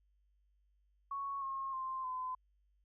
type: tone with pitch steps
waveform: sine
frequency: 1108.7 / 1078.4 / 1048.9 / 1020.2 Hz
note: C#6 / C#6 / C6 / C6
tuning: 0 / -48 / +4 / -44 cents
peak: -37 dBFS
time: 1.11-2.35 s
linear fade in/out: 5 ms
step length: 310 ms
effects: added 50 Hz sine -70 dBFS peak until 2.84 s